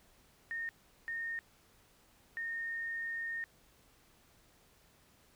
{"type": "tone bursts at uneven times", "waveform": "sine", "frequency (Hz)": 1837, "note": "A#6", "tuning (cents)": -26, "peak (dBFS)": -36, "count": 3, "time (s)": [[0.51, 0.69], [1.08, 1.39], [2.37, 3.44]], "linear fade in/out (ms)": 0, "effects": ["pink hiss -66 dBFS RMS until 5.35 s"]}